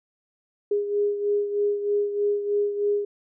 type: beating tone pair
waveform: sine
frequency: 409.8 / 413 Hz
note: G#4 / G#4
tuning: -23 / -10 cents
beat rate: 3.2 Hz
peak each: -22 / -29 dBFS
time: 0.71-3.05 s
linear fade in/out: 5 ms
effects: none